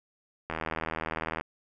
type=click train; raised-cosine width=0.5 ms; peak=-17 dBFS; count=74; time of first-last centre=0.5-1.41 s; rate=80.2 Hz; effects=none